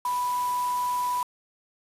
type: tone in noise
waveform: sine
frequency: 987.8 Hz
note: B5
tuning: in tune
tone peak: -24 dBFS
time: 0.05-1.23 s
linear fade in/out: 2 ms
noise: white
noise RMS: -40 dBFS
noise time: 0.05-1.23 s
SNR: +13 dB
effects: resampled to 32000 Hz